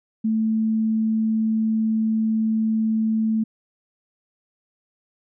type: tone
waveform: sine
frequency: 220.5 Hz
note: A3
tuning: 4 cents sharp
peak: -18 dBFS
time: 0.24-3.44 s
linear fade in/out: 10 ms
effects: none